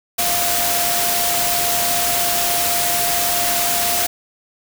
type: tone in noise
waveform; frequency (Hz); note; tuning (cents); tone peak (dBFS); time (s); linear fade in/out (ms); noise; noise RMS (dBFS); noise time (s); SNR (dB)
sine; 698.5; F5; 0; -23; 0.18-4.07; 10; white; -19; 0.18-4.07; -7
effects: none